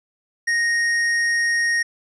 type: tone with hard clipping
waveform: sine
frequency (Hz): 1864.7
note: A#6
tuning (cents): 0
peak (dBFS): -19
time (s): 0.47-1.83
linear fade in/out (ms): 10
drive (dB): 10
effects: resampled to 22050 Hz

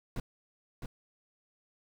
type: noise with echo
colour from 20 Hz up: brown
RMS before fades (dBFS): -35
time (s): 0.16-0.2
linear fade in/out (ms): 2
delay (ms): 660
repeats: 1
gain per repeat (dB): -5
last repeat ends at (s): 0.86
effects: none

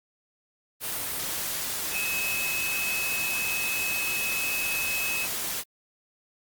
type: tone in noise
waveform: sine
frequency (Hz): 2574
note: E7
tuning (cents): -42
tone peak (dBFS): -28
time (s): 1.91-5.28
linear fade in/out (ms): 50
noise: white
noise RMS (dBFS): -31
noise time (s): 0.8-5.64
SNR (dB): 0
effects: Opus 32 kbps

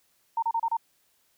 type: tone bursts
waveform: sine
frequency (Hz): 916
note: A#5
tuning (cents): -31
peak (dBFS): -23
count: 5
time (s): 0.37-0.769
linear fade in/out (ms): 5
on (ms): 55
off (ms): 31
effects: white hiss -68 dBFS RMS until 1.37 s

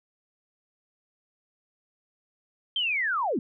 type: linear sweep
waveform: sine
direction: down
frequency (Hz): 3201 to 191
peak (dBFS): -24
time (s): 2.76-3.39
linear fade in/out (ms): 2
effects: none

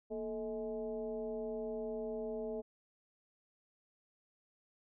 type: tone with frequency modulation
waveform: sine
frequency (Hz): 436.4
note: A4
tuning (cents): -14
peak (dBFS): -37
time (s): 0.1-2.62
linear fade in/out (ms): 20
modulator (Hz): 202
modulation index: 1
effects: none

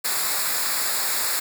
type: noise with comb filter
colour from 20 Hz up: white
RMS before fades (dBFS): -24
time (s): 0.04-1.4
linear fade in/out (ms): 10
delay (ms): 0.33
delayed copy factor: -0.75
effects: none

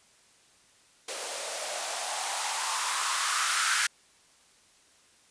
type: noise with band-pass filter sweep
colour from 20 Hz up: violet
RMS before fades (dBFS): -30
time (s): 1.08-3.87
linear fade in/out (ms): 5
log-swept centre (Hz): 490 to 1500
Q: 4.1
effects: white hiss -61 dBFS RMS until 5.3 s + resampled to 22050 Hz

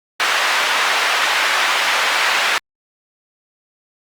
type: band-pass noise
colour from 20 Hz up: white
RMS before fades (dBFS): -17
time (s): 0.2-2.58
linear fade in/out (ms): 0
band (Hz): 800 to 2400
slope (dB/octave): 12
effects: Opus 48 kbps

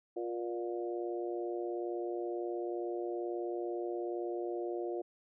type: harmonic tone with a mistuned harmonic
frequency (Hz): 118.7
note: A#2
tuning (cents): +32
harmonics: 3 / 4 / 5 / 6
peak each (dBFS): -36 / -42 / -44 / -45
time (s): 0.16-5.02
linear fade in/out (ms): 10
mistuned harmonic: 3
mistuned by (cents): -17
effects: none

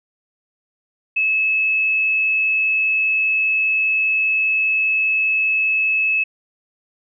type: tone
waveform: sine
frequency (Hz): 2595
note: E7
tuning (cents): -28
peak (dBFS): -15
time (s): 1.16-6.24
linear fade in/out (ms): 10
effects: none

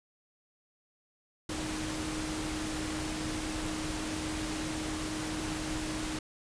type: tone in noise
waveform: sine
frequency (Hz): 311.1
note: D#4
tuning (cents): 0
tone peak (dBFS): -36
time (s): 1.49-6.19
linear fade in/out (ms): 5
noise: pink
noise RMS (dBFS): -37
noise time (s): 1.49-6.19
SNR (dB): -2
effects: resampled to 22050 Hz

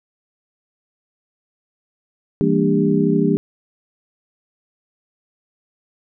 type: tone cluster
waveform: sine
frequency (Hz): 165.8 / 199 / 231 / 294.5 / 399.7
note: E3 / G3 / A#3 / D4 / G4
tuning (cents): +10 / +26 / -16 / +5 / +34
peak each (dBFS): -20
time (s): 2.41-3.37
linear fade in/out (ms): 0
effects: none

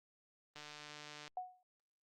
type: click train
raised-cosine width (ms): 0.2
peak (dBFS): -33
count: 108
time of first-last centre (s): 0.56-1.278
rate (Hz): 149
type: tone with exponential decay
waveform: sine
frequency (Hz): 734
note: F#5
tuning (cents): -14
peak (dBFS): -36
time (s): 1.37-1.63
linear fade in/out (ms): 2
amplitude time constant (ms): 55
effects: Opus 32 kbps

